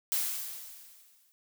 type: noise with exponential decay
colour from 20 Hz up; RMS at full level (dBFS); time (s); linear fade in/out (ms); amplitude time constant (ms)
blue; -28; 0.12-1.32; 0; 260
effects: none